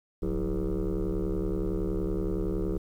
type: tone with frequency modulation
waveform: sine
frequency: 183.6 Hz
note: F#3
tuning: 13 cents flat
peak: -24 dBFS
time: 0.22-2.78 s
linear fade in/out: 10 ms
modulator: 70.7 Hz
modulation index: 3.7
effects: tanh soft clip ceiling -25 dBFS + 10-bit